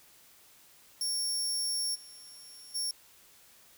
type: tone with level steps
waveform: 25% pulse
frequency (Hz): 5490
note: F8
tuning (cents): -31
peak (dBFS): -25 / -44 / -26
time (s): 1.01-2.91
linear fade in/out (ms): 2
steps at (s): 1.94 / 2.74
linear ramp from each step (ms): 20
effects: white hiss -59 dBFS RMS until 3.77 s